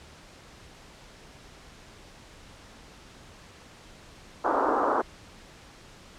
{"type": "band-pass noise", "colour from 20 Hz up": "white", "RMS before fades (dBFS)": -25, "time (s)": [4.44, 5.02], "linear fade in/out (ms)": 10, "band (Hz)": [270, 1300], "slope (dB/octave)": 48, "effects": ["pink hiss -50 dBFS RMS until 6.18 s", "low-pass 7000 Hz 12 dB/octave"]}